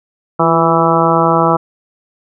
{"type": "harmonic tone with a mistuned harmonic", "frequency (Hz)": 164.81, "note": "E3", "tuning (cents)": 0, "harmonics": [1, 2, 3, 4, 5, 6, 7, 8], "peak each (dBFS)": [-17, -17, -17, -17, -17, -17, -17, -17], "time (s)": [0.39, 1.57], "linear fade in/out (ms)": 10, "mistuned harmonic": 2, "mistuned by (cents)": 41, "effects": []}